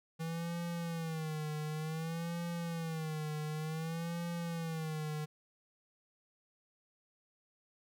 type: tone with vibrato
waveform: square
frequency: 161.5 Hz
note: E3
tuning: 35 cents flat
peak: -37 dBFS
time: 0.19-5.26 s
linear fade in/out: 20 ms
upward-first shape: sine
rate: 0.55 Hz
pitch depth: 100 cents each way
effects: none